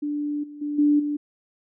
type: tone with level steps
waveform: sine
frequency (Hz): 293.7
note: D4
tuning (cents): 0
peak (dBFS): -24 / -37 / -25 / -15 / -23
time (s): 0.02-1.17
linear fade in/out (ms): 10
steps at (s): 0.43 / 0.61 / 0.78 / 0.99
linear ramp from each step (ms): 10
effects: none